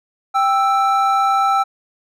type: tone pair together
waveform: triangle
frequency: 787 / 1321.1 Hz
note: G5 / E6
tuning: +7 / +3 cents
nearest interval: major sixth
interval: 896 cents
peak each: -14 dBFS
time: 0.34-1.64 s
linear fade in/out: 20 ms
effects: none